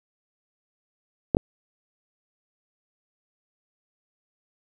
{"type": "clicks", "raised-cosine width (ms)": 2, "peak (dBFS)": -6, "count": 2, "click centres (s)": [1.348, 1.369], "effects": ["8-bit"]}